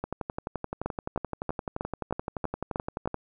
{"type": "two click trains", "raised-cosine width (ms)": 1, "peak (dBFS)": [-17, -15], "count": [37, 8], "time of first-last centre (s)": [[0.04, 3.143], [0.86, 3.075]], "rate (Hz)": [11.6, 3.16], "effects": []}